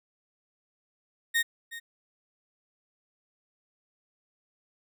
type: tone with echo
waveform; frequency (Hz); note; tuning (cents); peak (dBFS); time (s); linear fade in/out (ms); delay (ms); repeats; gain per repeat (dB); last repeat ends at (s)
35% pulse; 1853; A#6; -11; -21; 1.34-1.43; 20; 370; 1; -15; 1.8
effects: none